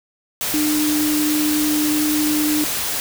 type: tone in noise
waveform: sine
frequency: 301.8 Hz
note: D4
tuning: 47 cents sharp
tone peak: -17 dBFS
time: 0.54-2.64 s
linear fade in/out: 0 ms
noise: white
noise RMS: -23 dBFS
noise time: 0.41-3 s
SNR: +3 dB
effects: none